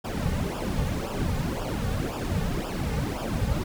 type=noise with flanger; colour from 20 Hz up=brown; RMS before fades=-28 dBFS; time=0.04-3.64 s; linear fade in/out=10 ms; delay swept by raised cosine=0.48 to 3.08 ms; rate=1.9 Hz; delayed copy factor=-0.8; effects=none